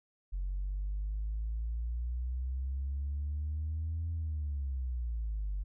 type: exponential two-way sweep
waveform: sine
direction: up then down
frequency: 45.38 to 83.4 to 47.41 Hz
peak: -31 dBFS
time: 0.32-5.64 s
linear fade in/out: 20 ms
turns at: 4.11 s
effects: tanh soft clip ceiling -29 dBFS